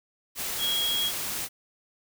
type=tone in noise; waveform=sine; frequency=3297 Hz; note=G#7; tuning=13 cents flat; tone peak=-25 dBFS; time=0.58-1.12 s; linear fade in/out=50 ms; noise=white; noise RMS=-32 dBFS; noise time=0.35-1.49 s; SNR=+4 dB; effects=none